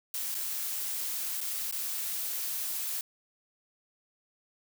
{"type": "noise with dropouts", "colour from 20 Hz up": "blue", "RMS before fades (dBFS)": -34, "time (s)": [0.14, 3.01], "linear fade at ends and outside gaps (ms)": 2, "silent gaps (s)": [[0.345, 0.349], [1.406, 1.412], [1.713, 1.724]], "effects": []}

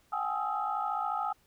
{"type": "tone cluster", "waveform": "sine", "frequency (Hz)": [733, 788, 842, 1261, 1332], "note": ["F#5", "G5", "G#5", "D#6", "E6"], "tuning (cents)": [-16, 9, 24, 23, 18], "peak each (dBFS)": [-39, -36, -34, -34, -39], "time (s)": [0.12, 1.33], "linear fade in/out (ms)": 10, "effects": ["tanh soft clip ceiling -18 dBFS", "pink hiss -67 dBFS RMS until 1.46 s"]}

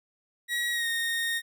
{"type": "tone with pitch glide", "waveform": "30% pulse", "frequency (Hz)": [1911, 1851.2], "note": ["A#6", "A#6"], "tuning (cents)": [43, -13], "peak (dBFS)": -24, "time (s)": [0.48, 1.42], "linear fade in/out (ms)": 50, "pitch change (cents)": -56, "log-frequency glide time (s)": [0.71, 0.87], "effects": []}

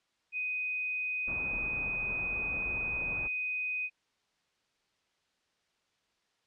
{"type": "tone", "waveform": "sine", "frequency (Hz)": 2500, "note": "D#7", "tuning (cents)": 8, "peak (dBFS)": -31, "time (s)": [0.32, 3.9], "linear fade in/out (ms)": 50}
{"type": "low-pass noise", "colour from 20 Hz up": "pink", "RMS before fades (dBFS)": -44, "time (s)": [1.27, 3.28], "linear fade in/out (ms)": 10, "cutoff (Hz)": 1300, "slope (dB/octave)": 24}
{"effects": ["white hiss -75 dBFS RMS until 6.46 s", "low-pass 5000 Hz 12 dB/octave"]}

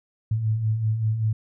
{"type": "beating tone pair", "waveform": "sine", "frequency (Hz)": [105.5, 110.7], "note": ["G#2", "A2"], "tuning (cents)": [28, 11], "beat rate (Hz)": 5.2, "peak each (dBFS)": [-30, -21], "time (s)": [0.31, 1.33], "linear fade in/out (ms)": 5, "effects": []}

